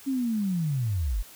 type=linear sweep; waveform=sine; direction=down; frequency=277.2 to 38.89 Hz; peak=-24 dBFS; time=0.06-1.23 s; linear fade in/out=20 ms; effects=white hiss -49 dBFS RMS until 1.35 s